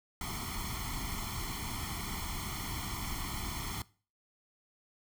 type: noise with comb filter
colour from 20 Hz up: pink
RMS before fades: -38 dBFS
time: 0.21-3.82 s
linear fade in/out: 2 ms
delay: 0.93 ms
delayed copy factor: +1
effects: noise-tail reverb RT60 0.4 s tail -21 dB re dry